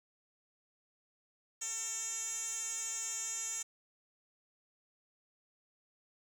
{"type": "tone with band-pass filter", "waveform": "10% pulse", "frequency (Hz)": 450.4, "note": "A4", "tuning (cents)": 40, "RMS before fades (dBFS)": -39, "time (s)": [1.61, 3.63], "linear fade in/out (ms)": 10, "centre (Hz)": 7200, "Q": 5.4, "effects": ["10-bit"]}